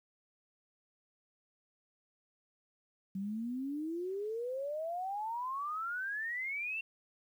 sine exponential sweep, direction up, 188.5 to 2728 Hz, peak -35 dBFS, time 3.15-6.81 s, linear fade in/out 5 ms, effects 11-bit

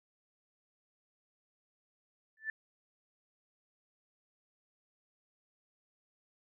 sine tone with exponential growth, 1760 Hz, A6, in tune, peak -30 dBFS, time 2.37-2.5 s, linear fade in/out 2 ms, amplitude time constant 27 ms, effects none

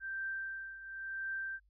sine tone with tremolo, 1568 Hz, G6, in tune, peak -35 dBFS, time 0-1.6 s, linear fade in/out 50 ms, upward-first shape triangle, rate 0.94 Hz, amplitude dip 75%, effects added 50 Hz sine -66 dBFS peak until 1.69 s

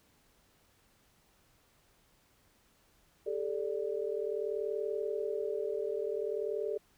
sine chord, G suspended second, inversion none, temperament equal with one note detuned, 399.5 / 440 / 587.3 Hz, G4 / A4 / D5, +33 / 0 / 0 cents, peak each -36 / -35 / -39 dBFS, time 3.26-6.78 s, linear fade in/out 10 ms, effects pink hiss -68 dBFS RMS until 6.97 s

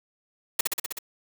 white noise with echo, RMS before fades -22 dBFS, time 0.59-0.61 s, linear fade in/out 5 ms, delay 63 ms, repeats 6, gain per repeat -2 dB, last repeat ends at 0.988 s, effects none

